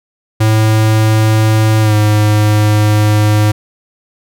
square tone with pitch glide, 109.3 to 105.82 Hz, A2 to G#2, -11 to +33 cents, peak -8 dBFS, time 0.4-3.52 s, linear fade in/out 10 ms, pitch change -56 cents, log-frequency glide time 1.81-1.94 s, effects none

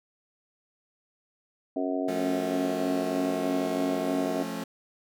harmonic tone, 92 Hz, F#2, 9 cents flat, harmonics 3 / 4 / 5 / 6 / 7 / 8, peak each -29 / -35 / -36 / -42 / -32 / -38 dBFS, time 1.76-4.43 s, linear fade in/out 5 ms
sawtooth chord, F augmented, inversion none, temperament just, 174.61 / 218.3 / 272.8 Hz, F3 / A3 / C#4, 0 / -13 / -28 cents, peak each -34 / -32 / -32 dBFS, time 2.08-4.64 s, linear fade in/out 5 ms
effects none

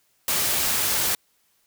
white noise, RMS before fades -23 dBFS, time 0.28-1.15 s, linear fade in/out 2 ms, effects white hiss -66 dBFS RMS until 1.66 s

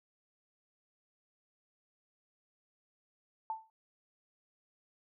sine tone with exponential decay, 885 Hz, A5, 10 cents sharp, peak -31 dBFS, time 3.5-3.7 s, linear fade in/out 1 ms, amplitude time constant 42 ms, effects none

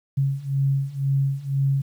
sine beating tone pair, 136.3 / 138.3 Hz, C#3 / C#3, -29 / -4 cents, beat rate 2 Hz, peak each -24 / -22 dBFS, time 0.17-1.82 s, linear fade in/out 10 ms, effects 9-bit

